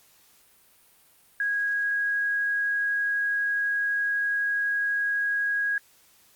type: tone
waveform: sine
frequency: 1648 Hz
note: G#6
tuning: 14 cents flat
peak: -23 dBFS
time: 1.4-5.78 s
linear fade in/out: 2 ms
effects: white hiss -59 dBFS RMS until 6.35 s + Opus 48 kbps